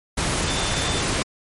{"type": "tone in noise", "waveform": "sine", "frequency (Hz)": 3547, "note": "A7", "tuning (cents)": 13, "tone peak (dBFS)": -30, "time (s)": [0.47, 1.01], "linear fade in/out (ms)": 10, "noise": "pink", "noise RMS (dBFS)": -23, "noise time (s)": [0.17, 1.23], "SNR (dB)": -10, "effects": ["MP3 48 kbps"]}